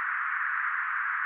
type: band-pass noise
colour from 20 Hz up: white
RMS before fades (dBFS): -30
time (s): 0-1.25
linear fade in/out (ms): 0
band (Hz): 1200 to 1800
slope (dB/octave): 48
effects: none